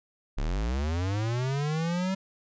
square linear sweep, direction up, 31.46 to 193.5 Hz, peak -27 dBFS, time 0.37-2.15 s, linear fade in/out 10 ms, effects resampled to 16000 Hz

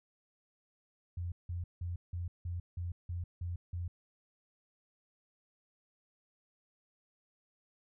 sine tone bursts, 87.31 Hz, F2, in tune, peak -35 dBFS, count 9, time 1.17-3.88 s, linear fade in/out 5 ms, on 150 ms, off 170 ms, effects none

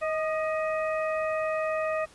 harmonic tone with a mistuned harmonic, 630 Hz, D#5, 21 cents sharp, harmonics 1 / 2 / 3 / 4, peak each -27 / -33 / -37 / -39 dBFS, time 0.01-2.06 s, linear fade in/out 20 ms, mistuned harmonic 2, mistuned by -40 cents, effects pink hiss -54 dBFS RMS until 2.14 s + resampled to 24000 Hz

